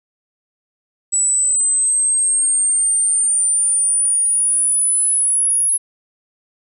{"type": "exponential sweep", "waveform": "sine", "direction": "up", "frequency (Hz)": [7870, 10548], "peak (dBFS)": -13, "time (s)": [1.12, 5.78], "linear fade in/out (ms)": 20, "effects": []}